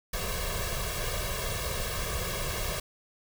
pink noise with comb filter, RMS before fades -32 dBFS, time 0.13-2.8 s, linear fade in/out 5 ms, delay 1.8 ms, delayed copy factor +1, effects none

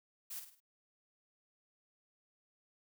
blue noise with echo, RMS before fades -44 dBFS, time 0.3-0.4 s, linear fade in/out 10 ms, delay 51 ms, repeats 4, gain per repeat -7 dB, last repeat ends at 0.604 s, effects none

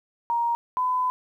sine tone pair in turn, 939 / 1007 Hz, A#5 / B5, +12 / +33 cents, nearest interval minor second, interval 121 cents, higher second, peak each -21 dBFS, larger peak neither, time 0.3-0.55 / 0.77-1.1 s, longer second, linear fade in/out 0 ms, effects 10-bit

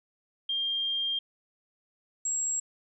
sine tone pair in turn, 3201 / 7613 Hz, G7 / A#8, +36 / +35 cents, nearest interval octave + minor third, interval 1499 cents, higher second, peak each -27 dBFS, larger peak neither, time 0.49-1.19 / 2.25-2.6 s, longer first, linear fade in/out 5 ms, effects none

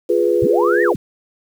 sine chord, F diminished, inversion none, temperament equal, 349.2 / 415.3 / 493.9 Hz, F4 / Ab4 / Cb5, 0 / 0 / 0 cents, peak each -17 dBFS, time 0.09-0.93 s, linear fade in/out 10 ms
sine linear two-way sweep, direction up then down, 58.2 to 1913 to 58.2 Hz, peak -18 dBFS, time 0.42-0.96 s, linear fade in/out 5 ms, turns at 0.83 s
effects 7-bit

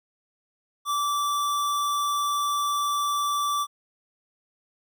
square tone, 1163 Hz, D6, 17 cents flat, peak -24 dBFS, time 0.85-3.67 s, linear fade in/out 50 ms, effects none

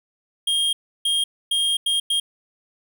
square tone bursts at uneven times, 3230 Hz, G#7, 49 cents flat, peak -19 dBFS, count 5, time 0.47-0.73 / 1.05-1.24 / 1.51-1.77 / 1.86-2 / 2.1-2.2 s, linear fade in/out 5 ms, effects none

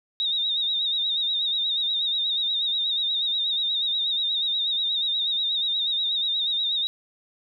sine tone with vibrato, 3729 Hz, A#7, in tune, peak -22 dBFS, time 0.2-6.87 s, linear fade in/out 0 ms, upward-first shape sine, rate 8.3 Hz, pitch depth 67 cents each way, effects none

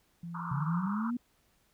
sine tone, 170 Hz, F3, 46 cents flat, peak -38 dBFS, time 0.23-0.87 s, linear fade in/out 5 ms
white band-pass noise, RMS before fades -40 dBFS, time 0.34-1.11 s, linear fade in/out 10 ms, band 910 to 1400 Hz, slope 96 dB/octave
sine linear sweep, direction up, 130 to 246.9 Hz, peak -30 dBFS, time 0.51-1.17 s, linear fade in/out 5 ms
effects pink hiss -70 dBFS RMS until 1.73 s

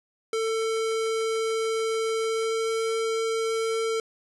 square tone with pitch glide, 446.6 to 449.4 Hz, A4 to A4, +26 to +37 cents, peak -25 dBFS, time 0.33-4 s, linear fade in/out 2 ms, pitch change +11 cents, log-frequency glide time 2.2-2.71 s, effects resampled to 24000 Hz

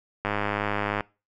click train, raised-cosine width 0.5 ms, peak -11 dBFS, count 79, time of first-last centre 0.25-1.007 s, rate 103 Hz, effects noise-tail reverb RT60 0.3 s tail -23 dB re dry

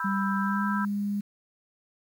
sine chord, E minor, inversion second, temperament just, 988.9 / 1318.5 / 1582.2 Hz, B5 / E6 / G6, +2 / 0 / +16 cents, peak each -32 / -32 / -33 dBFS, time 0-0.85 s, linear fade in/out 2 ms
sine tone with pitch glide, 196 to 203.5 Hz, G3 to G#3, 0 to -35 cents, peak -26 dBFS, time 0.04-1.21 s, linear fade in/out 10 ms, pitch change +65 cents, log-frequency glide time 0.4-0.65 s
effects 9-bit

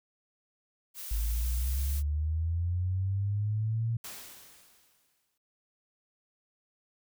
blue noise, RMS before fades -41 dBFS, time 0.94-2.03 s, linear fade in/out 50 ms
sine linear sweep, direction up, 51.6 to 116.54 Hz, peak -27 dBFS, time 1.11-3.97 s, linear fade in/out 5 ms
white noise with exponential decay, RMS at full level -41 dBFS, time 4.04-5.38 s, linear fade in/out 5 ms, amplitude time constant 290 ms
effects none

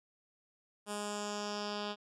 10% pulse tone with low-pass filter sweep, 207 Hz, G#3, 5 cents flat, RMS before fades -39 dBFS, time 0.86-1.96 s, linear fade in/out 50 ms, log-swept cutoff 9600 to 4000 Hz, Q 2.9, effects none

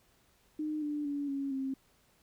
sine tone with pitch steps, 305.8 / 295.7 / 286 / 276.6 / 267.4 Hz, D#4 / D4 / D4 / C#4 / C4, -30 / +12 / -46 / -4 / +38 cents, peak -32 dBFS, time 0.59-1.74 s, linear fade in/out 5 ms, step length 230 ms, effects pink hiss -68 dBFS RMS until 2.22 s

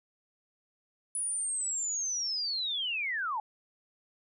sine linear sweep, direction down, 9956 to 812 Hz, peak -30 dBFS, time 1.15-3.4 s, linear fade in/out 2 ms, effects none

